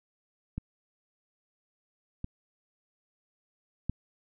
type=clicks; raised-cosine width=5 ms; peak=-21 / -22 / -17 dBFS; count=3; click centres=0.58 / 2.244 / 3.896 s; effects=none